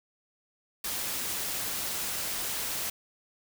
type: noise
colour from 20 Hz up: white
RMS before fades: -33 dBFS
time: 0.84-2.9 s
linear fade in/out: 5 ms
effects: none